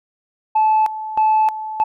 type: tone with tremolo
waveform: sine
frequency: 868 Hz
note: A5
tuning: 24 cents flat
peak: -10 dBFS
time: 0.55-1.84 s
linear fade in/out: 10 ms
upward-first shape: square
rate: 1.6 Hz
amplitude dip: 80%
effects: tanh soft clip ceiling -9 dBFS